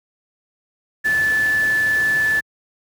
sine tone in noise, 1743 Hz, A6, 17 cents flat, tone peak -15 dBFS, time 1.04-2.41 s, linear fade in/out 20 ms, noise pink, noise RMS -32 dBFS, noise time 1.04-2.41 s, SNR +14 dB, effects high-pass 80 Hz 12 dB/octave

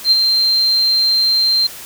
sine tone with ADSR envelope, 4155 Hz, C8, 13 cents flat, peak -6 dBFS, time 0.04-1.67 s, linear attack 74 ms, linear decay 26 ms, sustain -5 dB, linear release 6 ms, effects white hiss -33 dBFS RMS until 1.85 s

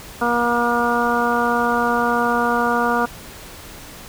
harmonic tone, 238.4 Hz, A#3, 39 cents sharp, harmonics 1 / 2 / 3 / 4 / 5 / 6, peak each -23 / -23 / -23 / -23 / -23 / -23 dBFS, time 0.21-3.06 s, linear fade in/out 10 ms, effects pink hiss -38 dBFS RMS until 4.08 s

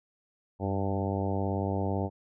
harmonic tone with a mistuned harmonic, 98 Hz, G2, in tune, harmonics 1 / 2 / 3 / 4 / 5 / 6 / 7 / 8 / 9, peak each -31 / -34 / -36 / -37 / -38 / -39 / -39 / -40 / -41 dBFS, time 0.59-2.1 s, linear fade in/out 50 ms, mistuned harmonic 1, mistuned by -66 cents, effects none

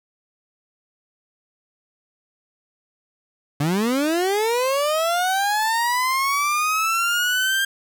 30% pulse linear sweep, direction up, 138 to 1600 Hz, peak -16 dBFS, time 3.6-7.65 s, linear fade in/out 5 ms, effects none

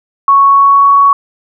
sine tone with pitch glide, 1108.7 to 1119 Hz, C#6 to C#6, 0 to +16 cents, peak -3 dBFS, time 0.28-1.13 s, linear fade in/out 2 ms, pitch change +16 cents, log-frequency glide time 0.45-0.9 s, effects none

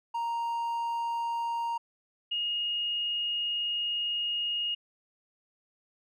triangle / sine tone pair in turn, 932.3 / 2861 Hz, A#5 / F7, 0 / +41 cents, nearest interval octave + perfect fifth, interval 1941 cents, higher second, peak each -27 / -28 dBFS, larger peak first, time 0.14-1.78 / 2.31-4.75 s, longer second, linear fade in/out 10 ms, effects none

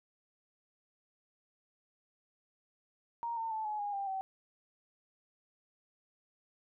sine tone with pitch steps, 935 / 904.7 / 875.4 / 847.1 / 819.6 / 793.1 / 767.4 Hz, A#5 / A5 / A5 / G#5 / G#5 / G5 / G5, +5 / +48 / -9 / +34 / -23 / +20 / -37 cents, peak -34 dBFS, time 3.23-4.21 s, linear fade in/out 0 ms, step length 140 ms, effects none

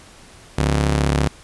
sawtooth ring-modulated tone, 106.2 Hz, G#2, 39 cents sharp, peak -9 dBFS, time 0.58-1.28 s, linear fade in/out 5 ms, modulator 35.7 Hz, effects pink hiss -45 dBFS RMS until 1.43 s + resampled to 24000 Hz

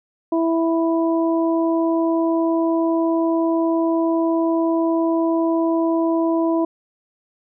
harmonic tone, 329.6 Hz, E4, in tune, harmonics 1 / 2 / 3, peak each -17 / -23 / -27 dBFS, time 0.32-6.65 s, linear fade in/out 5 ms, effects none

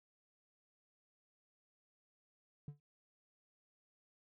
triangle tone with exponential decay, 145.5 Hz, D3, 16 cents flat, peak -38 dBFS, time 2.68-2.8 s, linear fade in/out 2 ms, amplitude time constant 24 ms, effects tanh soft clip ceiling -37 dBFS

